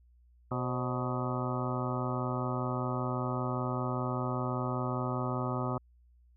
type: harmonic tone with a mistuned harmonic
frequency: 125.1 Hz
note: B2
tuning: 23 cents sharp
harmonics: 1 / 2 / 3 / 4 / 5 / 6 / 7 / 8 / 9 / 10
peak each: -34 / -37 / -40 / -42 / -41 / -43 / -43 / -44 / -42 / -40 dBFS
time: 0.51-5.78 s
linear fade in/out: 5 ms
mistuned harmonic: 4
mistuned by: +92 cents
effects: added 60 Hz sine -59 dBFS peak until 6.36 s